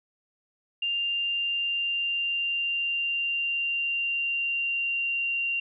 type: tone with pitch glide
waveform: sine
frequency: 2794 to 2767 Hz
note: F7 to F7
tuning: 0 to -17 cents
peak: -25 dBFS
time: 0.82-5.6 s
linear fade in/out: 5 ms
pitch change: -17 cents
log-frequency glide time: 0.94-5.32 s
effects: none